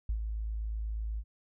sine tone with ADSR envelope, 54.1 Hz, A1, 29 cents flat, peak -27 dBFS, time 0.09-1.24 s, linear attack 4 ms, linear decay 85 ms, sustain -5 dB, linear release 56 ms, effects none

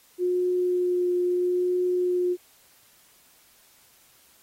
sine tone with vibrato, 358.8 Hz, F4, 47 cents sharp, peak -21 dBFS, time 0.18-2.37 s, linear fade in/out 50 ms, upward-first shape triangle, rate 0.76 Hz, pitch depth 13 cents each way, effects white hiss -58 dBFS RMS until 4.42 s + AAC 48 kbps

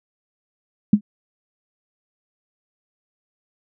sine tone with exponential decay, 207.4 Hz, G#3, 2 cents flat, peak -5 dBFS, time 0.93-1.01 s, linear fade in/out 5 ms, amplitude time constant 16 ms, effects none

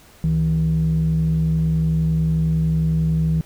sine tone pair together, 69 / 160.08 Hz, C#2 / D#3, -7 / +50 cents, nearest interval octave + minor third, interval 1457 cents, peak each -22 / -15 dBFS, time 0.24-3.41 s, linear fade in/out 0 ms, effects tanh soft clip ceiling -12 dBFS + pink hiss -49 dBFS RMS until 3.45 s

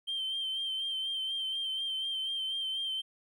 triangle tone with vibrato, 3136 Hz, G7, in tune, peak -29 dBFS, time 0.07-3.02 s, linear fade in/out 20 ms, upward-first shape sine, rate 4.1 Hz, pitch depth 33 cents each way, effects tanh soft clip ceiling -28 dBFS

